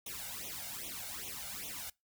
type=noise with flanger; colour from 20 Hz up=white; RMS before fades=-43 dBFS; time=0.06-1.9 s; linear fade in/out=5 ms; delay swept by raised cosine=0.31 to 1.41 ms; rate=2.5 Hz; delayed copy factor=+0.95; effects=noise-tail reverb RT60 0.2 s tail -23 dB re dry